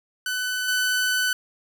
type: tone with level steps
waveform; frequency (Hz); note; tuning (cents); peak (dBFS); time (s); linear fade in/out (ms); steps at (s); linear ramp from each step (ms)
sawtooth; 1502; F#6; +26; -21 / -17; 0.26-1.33; 2; 0.68; 5
effects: none